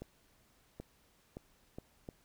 accelerating click train, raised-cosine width 2 ms, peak -30 dBFS, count 5, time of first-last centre 0.02-2.088 s, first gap 780 ms, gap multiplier 0.73, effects pink hiss -69 dBFS RMS until 2.24 s

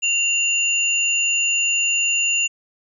sine tone pair together, 2772 / 6985 Hz, F7 / A8, -14 / -14 cents, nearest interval octave + major third, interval 1600 cents, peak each -18 / -22 dBFS, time 0.02-2.48 s, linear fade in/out 20 ms, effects none

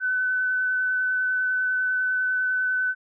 sine tone with vibrato, 1509 Hz, F#6, 34 cents sharp, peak -21 dBFS, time 0-2.95 s, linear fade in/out 50 ms, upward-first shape sine, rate 10 Hz, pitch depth 10 cents each way, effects none

